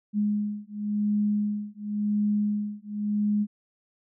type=beating tone pair; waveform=sine; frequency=207.7 / 208.63 Hz; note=G#3 / G#3; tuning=0 / +8 cents; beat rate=0.93 Hz; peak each=-27 / -27 dBFS; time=0.13-3.47 s; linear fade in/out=50 ms; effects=none